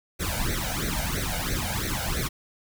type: noise with flanger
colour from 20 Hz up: pink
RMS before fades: -28 dBFS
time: 0.19-2.29 s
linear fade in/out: 20 ms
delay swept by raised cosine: 0.49 to 1.37 ms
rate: 3 Hz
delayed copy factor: +0.95
effects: none